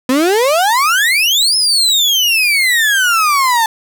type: exponential two-way sweep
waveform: 35% pulse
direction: up then down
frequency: 246.9 to 5230 to 876 Hz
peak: -8 dBFS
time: 0.09-3.66 s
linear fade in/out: 2 ms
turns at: 1.56 s
effects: none